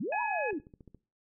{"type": "linear two-way sweep", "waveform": "sine", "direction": "up then down", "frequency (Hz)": [148.1, 988, 261.1], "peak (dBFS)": -31, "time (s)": [0, 0.59], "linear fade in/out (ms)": 10, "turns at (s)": 0.21}
{"type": "harmonic tone", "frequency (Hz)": 844, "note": "G#5", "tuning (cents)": 28, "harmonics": [1, 2, 3], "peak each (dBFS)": [-36, -36, -36], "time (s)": [0.12, 0.51], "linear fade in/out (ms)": 5}
{"type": "click train", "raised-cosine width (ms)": 3, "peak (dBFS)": -38, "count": 7, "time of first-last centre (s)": [0.53, 0.947], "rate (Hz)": 14.4}
{"effects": ["noise-tail reverb RT60 0.3 s tail -19 dB re dry"]}